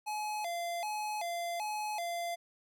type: tone with vibrato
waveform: square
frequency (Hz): 764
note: G5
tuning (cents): -45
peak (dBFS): -35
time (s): 0.06-2.36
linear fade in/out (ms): 20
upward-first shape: square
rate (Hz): 1.3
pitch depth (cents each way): 180
effects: none